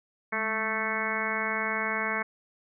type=harmonic tone with a mistuned harmonic; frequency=220 Hz; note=A3; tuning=in tune; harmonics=1 / 2 / 3 / 4 / 5 / 6 / 7 / 8 / 9 / 10; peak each=-38 / -38 / -38 / -38 / -35 / -38 / -35 / -35 / -37 / -33 dBFS; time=0.32-2.23 s; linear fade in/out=10 ms; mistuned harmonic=1; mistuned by=-69 cents; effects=none